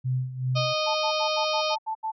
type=tone with tremolo; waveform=sine; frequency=128.4 Hz; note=C3; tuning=32 cents flat; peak=-22 dBFS; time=0.04-0.74 s; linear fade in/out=20 ms; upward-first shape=sine; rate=2.6 Hz; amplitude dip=75%
type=harmonic tone; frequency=618 Hz; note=D#5; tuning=12 cents flat; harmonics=1 / 2 / 4 / 5 / 6 / 7 / 8 / 9; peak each=-27 / -30 / -33 / -34 / -35 / -35 / -36 / -37 dBFS; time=0.55-1.76 s; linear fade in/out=20 ms
type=tone bursts; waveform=sine; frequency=880 Hz; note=A5; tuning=in tune; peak=-26 dBFS; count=8; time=0.86-2.119 s; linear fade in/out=20 ms; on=90 ms; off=77 ms
effects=none